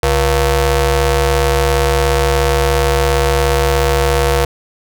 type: ring-modulated tone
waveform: sawtooth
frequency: 207.7 Hz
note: G#3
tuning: in tune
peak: -4 dBFS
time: 0.03-4.45 s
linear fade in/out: 2 ms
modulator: 273 Hz
effects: none